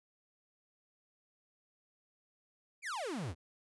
45% pulse exponential sweep, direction down, 2489 to 69.1 Hz, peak -37 dBFS, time 2.82-3.35 s, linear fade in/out 50 ms, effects resampled to 24000 Hz

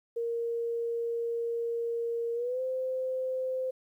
sine tone with pitch glide, 466.2 to 517.3 Hz, A#4 to C5, 0 to -20 cents, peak -29 dBFS, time 0.16-3.71 s, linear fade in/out 10 ms, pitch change +180 cents, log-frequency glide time 2.34-2.61 s, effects 11-bit

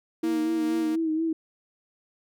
sawtooth tone with tremolo, 233.1 Hz, A#3, in tune, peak -28 dBFS, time 0.23-0.96 s, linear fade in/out 10 ms, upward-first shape sine, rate 2.5 Hz, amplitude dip 30%
sine tone with vibrato, 320.1 Hz, D#4, 49 cents sharp, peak -23 dBFS, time 0.23-1.33 s, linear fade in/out 5 ms, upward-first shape sine, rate 4.2 Hz, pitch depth 45 cents each way
effects none

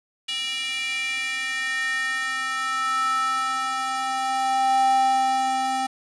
square tone with high-pass filter sweep, 262.4 Hz, C4, 5 cents sharp, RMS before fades -24 dBFS, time 0.28-5.87 s, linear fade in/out 10 ms, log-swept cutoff 2900 to 590 Hz, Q 5.2, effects resampled to 22050 Hz + 7-bit

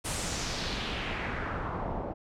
pink noise with low-pass filter sweep, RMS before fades -34 dBFS, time 0.04-2.14 s, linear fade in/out 20 ms, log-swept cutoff 10000 to 650 Hz, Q 2.1, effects none

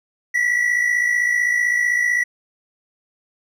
triangle tone pair together, 1941 / 1996.7 Hz, B6 / B6, -31 / +18 cents, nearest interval unison, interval 49 cents, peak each -15 / -22 dBFS, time 0.34-2.24 s, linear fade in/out 10 ms, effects none

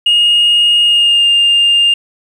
sine tone with pitch glide, 2857 to 2808 Hz, F7 to F7, +39 to +9 cents, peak -5 dBFS, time 0.06-1.94 s, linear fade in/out 5 ms, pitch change -30 cents, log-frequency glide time 0.85-1.28 s, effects tanh soft clip ceiling -4 dBFS + 7-bit

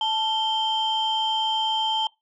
sine tone pair together, 880 / 3136 Hz, A5 / G7, 0 / 0 cents, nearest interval octave + minor seventh, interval 2200 cents, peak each -23 dBFS, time 0.01-2.07 s, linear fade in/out 2 ms, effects noise-tail reverb RT60 0.2 s tail -23 dB re dry + tanh soft clip ceiling -16 dBFS

